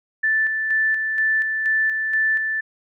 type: tone with tremolo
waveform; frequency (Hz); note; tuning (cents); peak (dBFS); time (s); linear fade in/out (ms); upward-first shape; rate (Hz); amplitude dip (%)
sine; 1760; A6; 0; -16; 0.23-2.61; 10; square; 2.1; 40
effects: none